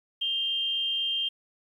sine tone pair together, 2826 / 3172 Hz, F7 / G7, +20 / +20 cents, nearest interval major second, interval 200 cents, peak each -35 / -26 dBFS, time 0.21-1.29 s, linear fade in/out 10 ms, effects 10-bit

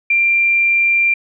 triangle tone with hard clipping, 2374 Hz, D7, 18 cents sharp, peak -11 dBFS, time 0.1-1.14 s, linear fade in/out 5 ms, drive 3 dB, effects resampled to 22050 Hz

